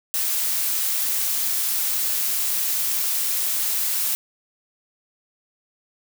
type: noise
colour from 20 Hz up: blue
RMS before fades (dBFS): -23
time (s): 0.14-4.15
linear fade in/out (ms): 0
effects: none